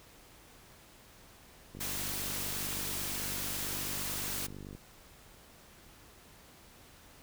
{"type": "click train", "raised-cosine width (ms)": 3, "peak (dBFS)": -33, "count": 148, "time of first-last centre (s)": [1.75, 4.75], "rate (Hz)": 49}
{"type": "noise", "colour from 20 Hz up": "white", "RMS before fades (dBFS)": -37, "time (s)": [1.8, 4.47], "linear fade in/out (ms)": 10}
{"effects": ["pink hiss -57 dBFS RMS until 7.22 s"]}